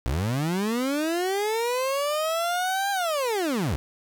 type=linear two-way sweep; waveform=30% pulse; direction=up then down; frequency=54.9 to 806 to 54.9 Hz; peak=-21 dBFS; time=0.06-3.76 s; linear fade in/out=0 ms; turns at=2.91 s; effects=none